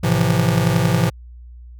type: chord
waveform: square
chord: F major seventh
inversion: first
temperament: just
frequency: 109.13 / 130.96 / 163.7 / 174.61 Hz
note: A2 / C3 / E3 / F3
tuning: -14 / +2 / -12 / 0 cents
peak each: -21 dBFS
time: 0.03-1.1 s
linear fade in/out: 10 ms
effects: added 60 Hz sine -36 dBFS peak until 1.79 s